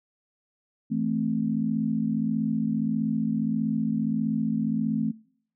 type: chord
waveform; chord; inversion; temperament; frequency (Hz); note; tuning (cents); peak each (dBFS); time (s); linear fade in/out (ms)
sine; A minor; second; equal; 164.81 / 220 / 261.6; E3 / A3 / C4; 0 / 0 / 0; -31 / -26 / -29; 0.9-5.12; 20
effects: noise-tail reverb RT60 0.6 s tail -23 dB re dry